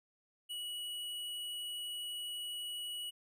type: tone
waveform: square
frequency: 2928 Hz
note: F#7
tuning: 19 cents flat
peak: -40 dBFS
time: 0.49-3.11 s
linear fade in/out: 20 ms
effects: none